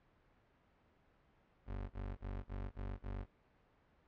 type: tone bursts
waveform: 30% pulse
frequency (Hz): 48.21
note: G1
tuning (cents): -28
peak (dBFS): -38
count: 6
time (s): 1.66-3.26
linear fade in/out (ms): 50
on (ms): 240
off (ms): 32
effects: pink hiss -71 dBFS RMS until 4.07 s + low-pass 2000 Hz 12 dB/octave